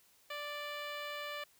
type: tone with notch filter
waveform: 10% pulse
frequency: 587.3 Hz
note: D5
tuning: in tune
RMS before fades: -42 dBFS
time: 0.3-1.44 s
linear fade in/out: 5 ms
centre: 9800 Hz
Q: 0.64
effects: white hiss -67 dBFS RMS until 1.59 s